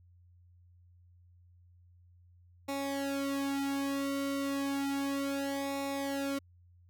sawtooth tone with flanger, 277.2 Hz, C#4, in tune, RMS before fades -34 dBFS, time 2.68-6.39 s, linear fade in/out 10 ms, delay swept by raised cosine 0.64 to 2.44 ms, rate 0.32 Hz, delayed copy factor -1, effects added 88 Hz sine -58 dBFS peak until 6.89 s

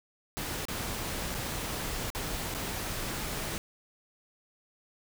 pink noise with dropouts, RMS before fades -35 dBFS, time 0.37-3.58 s, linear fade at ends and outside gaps 0 ms, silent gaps 0.653-0.684 / 1.344-1.349 / 2.102-2.149 / 2.541-2.548 s, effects none

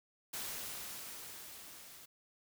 white noise with level ramp, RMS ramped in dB -41 to -55 dBFS, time 0.33-2.06 s, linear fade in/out 10 ms, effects none

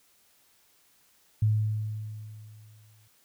sine tone with exponential decay, 107.5 Hz, A2, 40 cents flat, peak -19 dBFS, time 1.42-3.08 s, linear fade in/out 5 ms, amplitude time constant 360 ms, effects white hiss -64 dBFS RMS until 3.24 s

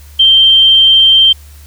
sine tone, 3142 Hz, G7, 3 cents sharp, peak -3 dBFS, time 0.19-1.33 s, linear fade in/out 10 ms, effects added 73 Hz sine -33 dBFS peak until 1.66 s + white hiss -43 dBFS RMS until 1.66 s

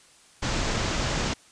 pink low-pass noise, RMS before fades -27 dBFS, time 0.42-1.34 s, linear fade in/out 10 ms, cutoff 7300 Hz, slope 48 dB/octave, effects white hiss -55 dBFS RMS until 1.51 s + resampled to 22050 Hz

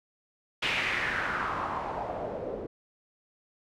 white noise with low-pass filter sweep, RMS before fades -32 dBFS, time 0.62-2.67 s, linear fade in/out 10 ms, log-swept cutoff 2800 to 430 Hz, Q 3.1, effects none

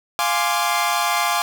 sawtooth chord, D half-diminished seventh, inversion first, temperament equal, 698.5 / 830.6 / 1046.5 / 1174.7 Hz, F5 / Ab5 / C6 / D6, 0 / 0 / 0 / 0 cents, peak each -20 dBFS, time 0.19-1.42 s, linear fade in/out 0 ms, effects none

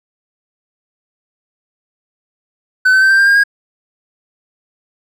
triangle tone with pitch steps, 1513 / 1532.3 / 1551.9 / 1571.8 / 1591.9 / 1612.3 / 1632.9 Hz, F#6 / G6 / G6 / G6 / G6 / G6 / G#6, +38 / -40 / -18 / +4 / +26 / +48 / -30 cents, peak -5 dBFS, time 2.85-3.438 s, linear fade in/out 10 ms, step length 84 ms, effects none

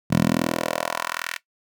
10% pulse tone with high-pass filter sweep, 41.2 Hz, E1, in tune, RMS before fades -24 dBFS, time 0.1-1.38 s, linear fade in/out 20 ms, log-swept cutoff 150 to 2000 Hz, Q 1.7, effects noise-tail reverb RT60 0.1 s tail -17 dB re dry

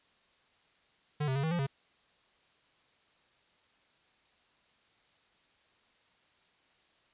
square tone with pitch steps, 148.9 / 132.2 / 138.6 / 160 / 173.3 / 137.1 Hz, D3 / C3 / C#3 / D#3 / F3 / C#3, +24 / +18 / 0 / +49 / -13 / -19 cents, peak -30 dBFS, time 1.2-1.668 s, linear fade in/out 10 ms, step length 78 ms, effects white hiss -68 dBFS RMS until 7.13 s + resampled to 8000 Hz

